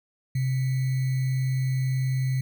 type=tone with sample-and-hold; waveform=sine; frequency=130.81 Hz; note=C3; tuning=in tune; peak=-22 dBFS; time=0.35-2.41 s; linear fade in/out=5 ms; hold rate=2100 Hz; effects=none